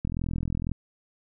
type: click train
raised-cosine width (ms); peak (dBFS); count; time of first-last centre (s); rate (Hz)
5; -17; 29; 0.05-0.717; 42
effects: none